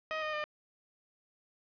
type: tone with pitch steps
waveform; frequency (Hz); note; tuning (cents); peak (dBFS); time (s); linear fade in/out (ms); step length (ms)
15% pulse; 628 / 615.8 / 603.8; D#5 / D#5 / D5; +16 / -18 / +48; -27; 0.11-0.44; 0; 110
effects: resampled to 11025 Hz + 9-bit